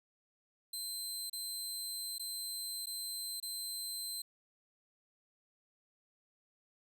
20% pulse tone with dropouts, 4100 Hz, C8, 36 cents flat, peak -33 dBFS, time 0.73-4.22 s, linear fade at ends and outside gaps 5 ms, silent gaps 1.298-1.329 / 2.183-2.195 / 2.859-2.868 / 3.401-3.426 s, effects none

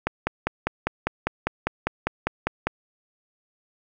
click train, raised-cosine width 0.5 ms, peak -7 dBFS, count 14, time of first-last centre 0.07-2.67 s, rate 5 Hz, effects none

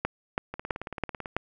two click trains, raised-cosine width 0.5 ms, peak -20 / -11 dBFS, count 14 / 5, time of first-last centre 0.54-1.258 / 0.05-1.366 s, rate 18.1 / 3.04 Hz, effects none

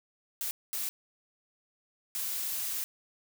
blue noise bursts at uneven times, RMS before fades -34 dBFS, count 3, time 0.41-0.51 / 0.73-0.89 / 2.15-2.84 s, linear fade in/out 0 ms, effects none

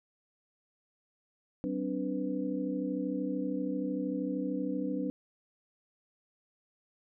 sine tone cluster, 190.8 / 258.6 / 291.6 / 495.7 Hz, G3 / C4 / D4 / B4, -47 / -20 / -12 / +6 cents, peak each -37 / -36 / -34 / -39 dBFS, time 1.64-5.1 s, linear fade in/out 0 ms, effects none

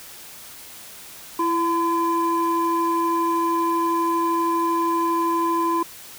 sine tone pair together, 334.9 / 1017.3 Hz, E4 / C6, +27 / -49 cents, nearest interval octave + perfect fifth, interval 1924 cents, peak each -21 / -19 dBFS, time 1.39-5.83 s, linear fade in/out 5 ms, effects tanh soft clip ceiling -14 dBFS + white hiss -41 dBFS RMS until 6.18 s

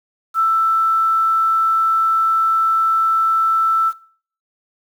sine tone with quantisation, 1326 Hz, E6, 10 cents sharp, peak -12 dBFS, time 0.34-3.93 s, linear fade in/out 50 ms, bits 7, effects noise-tail reverb RT60 0.5 s tail -19 dB re dry

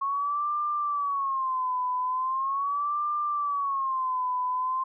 sine tone with vibrato, 1092 Hz, C#6, 26 cents flat, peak -25 dBFS, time 0.01-4.84 s, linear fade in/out 10 ms, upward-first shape sine, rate 0.4 Hz, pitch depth 150 cents each way, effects none

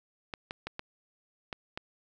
clicks, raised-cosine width 0.3 ms, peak -20 dBFS, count 6, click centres 0.338 / 0.509 / 0.67 / 0.794 / 1.528 / 1.775 s, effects none

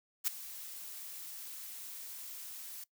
blue noise with ADSR envelope, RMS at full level -29 dBFS, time 0.24-2.84 s, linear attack 34 ms, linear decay 9 ms, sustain -17 dB, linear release 5 ms, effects noise-tail reverb RT60 0.1 s tail -20 dB re dry

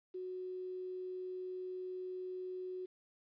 sine tone with quantisation, 368.4 Hz, F#4, 7 cents flat, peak -40 dBFS, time 0.14-2.86 s, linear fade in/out 10 ms, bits 11, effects resampled to 11025 Hz

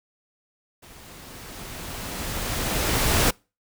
pink noise with level ramp, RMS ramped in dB -47 to -19 dBFS, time 0.82-3.31 s, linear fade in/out 10 ms, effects noise-tail reverb RT60 0.3 s tail -26 dB re dry

